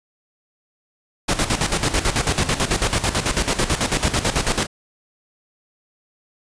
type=noise with tremolo; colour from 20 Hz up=pink; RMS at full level=-18 dBFS; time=1.28-4.67 s; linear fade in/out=10 ms; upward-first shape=square; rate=9.1 Hz; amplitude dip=70%; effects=resampled to 22050 Hz